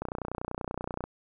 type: click train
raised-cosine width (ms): 1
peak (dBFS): -19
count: 32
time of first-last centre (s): 0.02-1.04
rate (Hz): 30.4
effects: none